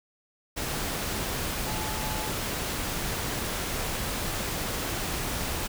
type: tone in noise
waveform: sine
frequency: 862 Hz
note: A5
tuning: 36 cents flat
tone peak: -37 dBFS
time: 1.66-2.31 s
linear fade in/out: 20 ms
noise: pink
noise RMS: -31 dBFS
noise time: 0.56-5.68 s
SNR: -9 dB
effects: none